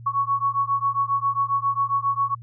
sine beating tone pair, 1108.7 / 1116.1 Hz, C#6 / C#6, 0 / +11 cents, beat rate 7.4 Hz, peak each -23 dBFS, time 0.06-2.35 s, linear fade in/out 10 ms, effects added 117 Hz sine -38 dBFS peak until 2.42 s

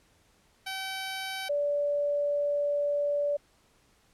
10% pulse / sine tone pair in turn, 767 / 579.1 Hz, G5 / D5, -38 / -24 cents, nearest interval perfect fourth, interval 486 cents, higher first, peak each -25 dBFS, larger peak neither, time 0.66-1.49 / 1.49-3.37 s, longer second, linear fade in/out 10 ms, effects pink hiss -65 dBFS RMS until 4.13 s + low-pass 11000 Hz 12 dB/octave

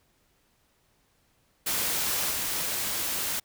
white noise with level steps, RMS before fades -28 / -30 dBFS, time 1.66-3.4 s, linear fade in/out 10 ms, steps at 2.31 s, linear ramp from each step 2 ms, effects pink hiss -68 dBFS RMS until 3.44 s

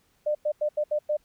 sine tone bursts at uneven times, 600 Hz, D5, 37 cents sharp, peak -22 dBFS, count 6, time 0.26-0.35 / 0.45-0.52 / 0.61-0.69 / 0.77-0.84 / 0.91-0.99 / 1.09-1.17 s, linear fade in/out 10 ms, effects pink hiss -67 dBFS RMS until 1.24 s

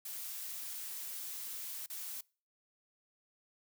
blue noise with dropouts, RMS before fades -43 dBFS, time 0.05-2.21 s, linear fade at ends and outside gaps 5 ms, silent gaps 1.862-1.899 s, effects noise-tail reverb RT60 0.4 s tail -25 dB re dry

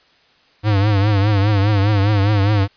square tone with vibrato, 102.1 Hz, G#2, 29 cents flat, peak -13 dBFS, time 0.63-2.68 s, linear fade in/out 50 ms, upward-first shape triangle, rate 4.9 Hz, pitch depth 110 cents each way, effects white hiss -54 dBFS RMS until 2.76 s + resampled to 11025 Hz

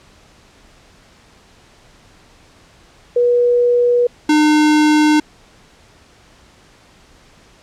sine / square tone pair in turn, 484.6 / 303.3 Hz, B4 / D#4, -33 / -44 cents, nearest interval minor sixth, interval 811 cents, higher first, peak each -10 dBFS, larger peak neither, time 3.16-4.07 / 4.29-5.2 s, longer neither, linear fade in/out 5 ms, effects pink hiss -48 dBFS RMS until 7.62 s + low-pass 7000 Hz 12 dB/octave

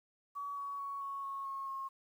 sine tone with pitch steps, 1134 / 1124.9 / 1115.8 / 1106.8 / 1097.9 / 1089.1 / 1080.3 Hz, C#6 / C#6 / C#6 / C#6 / C#6 / C#6 / C#6, +39 / +25 / +11 / -3 / -17 / -31 / -45 cents, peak -38 dBFS, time 0.35-1.89 s, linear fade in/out 20 ms, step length 220 ms, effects 11-bit

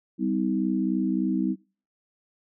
sine tone cluster, 195.3 / 254.8 / 318.3 Hz, G3 / C4 / D#4, -6 / -46 / +39 cents, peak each -27 dBFS, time 0.18-1.56 s, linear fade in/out 50 ms, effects noise-tail reverb RT60 0.4 s tail -23 dB re dry

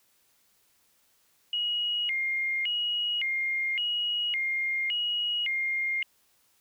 sine tone with vibrato, 2479 Hz, D#7, 7 cents flat, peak -26 dBFS, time 1.53-6.03 s, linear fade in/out 2 ms, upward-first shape square, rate 0.89 Hz, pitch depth 270 cents each way, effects white hiss -67 dBFS RMS until 6.6 s

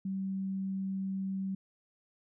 sine tone, 192.3 Hz, G3, 33 cents flat, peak -32 dBFS, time 0.05-1.55 s, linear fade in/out 5 ms, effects none

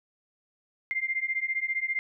sine beating tone pair, 2093 / 2108 Hz, C7 / C7, 0 / +12 cents, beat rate 15 Hz, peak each -30 dBFS, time 0.91-1.99 s, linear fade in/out 0 ms, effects none

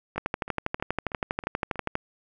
two click trains, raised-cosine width 0.5 ms, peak -11 / -23 dBFS, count 23 / 6, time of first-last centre 0.18-1.954 / 0.16-1.757 s, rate 12.4 / 3.13 Hz, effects none

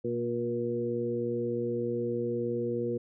harmonic tone with a mistuned harmonic, 119.4 Hz, A#2, 42 cents sharp, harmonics 1 / 2 / 3 / 4, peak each -38 / -35 / -33 / -32 dBFS, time 0.04-2.98 s, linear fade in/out 10 ms, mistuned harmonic 2, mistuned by -24 cents, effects none

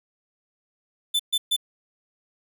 45% pulse tone bursts, 3520 Hz, A7, in tune, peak -20 dBFS, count 3, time 1.14-1.565 s, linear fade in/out 10 ms, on 55 ms, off 130 ms, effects none

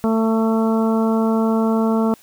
harmonic tone, 223.2 Hz, A3, 25 cents sharp, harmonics 1 / 2 / 3 / 4 / 5 / 6, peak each -16 / -22 / -26 / -28 / -30 / -32 dBFS, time 0.04-2.14 s, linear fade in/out 0 ms, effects white hiss -50 dBFS RMS until 2.22 s

